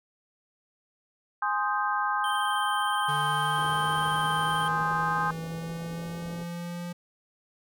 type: chord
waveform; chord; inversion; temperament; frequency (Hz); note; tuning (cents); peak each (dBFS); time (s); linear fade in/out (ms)
sine; Ab major seventh; none; equal; 830.6 / 1046.5 / 1244.5 / 1568; Ab5 / C6 / Eb6 / G6; 0 / 0 / 0 / 0; -30 / -30 / -30 / -31; 1.42-5.31; 5
type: tone with vibrato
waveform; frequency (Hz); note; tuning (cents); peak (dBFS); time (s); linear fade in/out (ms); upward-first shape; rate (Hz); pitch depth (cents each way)
square; 3130; G7; -3; -35; 2.24-4.68; 2; square; 19; 14
type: linear sweep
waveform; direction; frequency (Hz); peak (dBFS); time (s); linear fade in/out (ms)
square; up; 146.83 to 174.8; -34; 3.08-6.93; 10
type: low-pass noise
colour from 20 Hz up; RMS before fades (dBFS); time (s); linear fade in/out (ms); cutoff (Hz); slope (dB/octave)
white; -45; 3.57-6.44; 10; 580; 24
effects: none